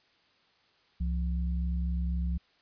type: tone pair together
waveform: sine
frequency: 66.1 / 174.24 Hz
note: C2 / F3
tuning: +18 / -4 cents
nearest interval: octave + perfect fourth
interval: 1678 cents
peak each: -28 / -35 dBFS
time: 1-2.38 s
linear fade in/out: 10 ms
effects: white hiss -66 dBFS RMS until 2.61 s + resampled to 11025 Hz